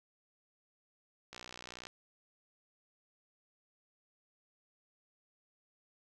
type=click train; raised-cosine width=0.2 ms; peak=-29 dBFS; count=34; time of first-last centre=1.33-1.869 s; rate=61.2 Hz; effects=none